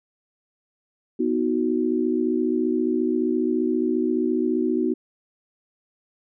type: chord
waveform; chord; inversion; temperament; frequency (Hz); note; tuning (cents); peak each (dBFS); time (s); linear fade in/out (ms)
sine; B major; none; equal with one note detuned; 246.9 / 315.3 / 370; B3 / D#4 / F#4; 0 / +23 / 0; -24; 1.19-4.94; 10
effects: none